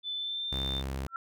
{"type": "tone with pitch glide", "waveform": "sine", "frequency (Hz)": [3514, 3580], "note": ["A7", "A7"], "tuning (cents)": [-3, 29], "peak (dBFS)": -32, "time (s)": [0.03, 0.83], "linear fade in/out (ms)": 50, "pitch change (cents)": 32, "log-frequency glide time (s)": [0.15, 0.46]}
{"type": "tone", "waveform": "sawtooth", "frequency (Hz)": 67, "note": "C2", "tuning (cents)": 42, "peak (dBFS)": -29, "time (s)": [0.52, 1.07], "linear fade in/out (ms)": 5}
{"type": "tone with exponential growth", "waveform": "sine", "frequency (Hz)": 1351, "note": "E6", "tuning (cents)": 42, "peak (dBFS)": -28, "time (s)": [1.08, 1.16], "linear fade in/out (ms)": 1, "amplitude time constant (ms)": 16}
{"effects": []}